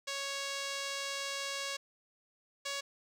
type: tone pair in turn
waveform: 5% pulse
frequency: 554.4 / 558.6 Hz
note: C#5 / C#5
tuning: 0 / +13 cents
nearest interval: unison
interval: 13 cents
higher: second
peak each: -24 / -24 dBFS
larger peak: neither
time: 0.07-1.77 / 2.65-2.81 s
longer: first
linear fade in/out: 10 ms
effects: low-pass 11000 Hz 12 dB/octave